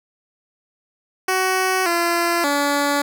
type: tone with pitch steps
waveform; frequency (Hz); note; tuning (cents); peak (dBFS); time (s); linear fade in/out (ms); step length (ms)
10% pulse; 375 / 342.1 / 286.2; F#4 / F4 / D4; +23 / -36 / -45; -9; 1.28-3.02; 5; 580
effects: none